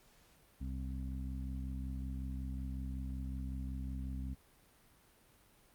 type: harmonic tone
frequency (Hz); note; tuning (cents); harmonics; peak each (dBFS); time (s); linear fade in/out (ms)
65.41; C2; 0; 1 / 2 / 3 / 4; -39 / -47 / -48 / -48; 0.6-4.35; 20
effects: pink hiss -66 dBFS RMS until 5.74 s + Opus 48 kbps